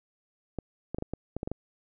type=clicks; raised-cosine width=2 ms; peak=-19 dBFS; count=9; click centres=0.587 / 0.946 / 0.985 / 1.024 / 1.136 / 1.366 / 1.431 / 1.475 / 1.516 s; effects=none